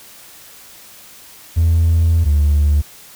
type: tone pair in turn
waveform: triangle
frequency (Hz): 82.7 / 73.46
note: E2 / D2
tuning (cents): +6 / +1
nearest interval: major second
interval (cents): 205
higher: first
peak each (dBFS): -7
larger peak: neither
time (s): 1.56-2.25 / 2.25-2.82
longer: first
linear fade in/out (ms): 20
effects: tanh soft clip ceiling -6 dBFS + white hiss -41 dBFS RMS until 3.15 s